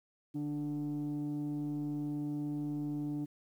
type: tone pair together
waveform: sine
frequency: 147 / 294.5 Hz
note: D3 / D4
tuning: +2 / +5 cents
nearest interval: octave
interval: 1203 cents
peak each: -37 / -33 dBFS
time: 0.34-3.26 s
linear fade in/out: 20 ms
effects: tanh soft clip ceiling -31 dBFS + 11-bit